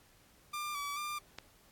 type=tone with vibrato; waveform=sawtooth; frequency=1170 Hz; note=D6; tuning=7 cents flat; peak=-33 dBFS; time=0.53-1.19 s; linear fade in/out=10 ms; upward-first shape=square; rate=2.3 Hz; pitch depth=35 cents each way
type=click; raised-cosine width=0.2 ms; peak=-24 dBFS; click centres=1.386 s
effects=pink hiss -64 dBFS RMS until 1.71 s + AAC 64 kbps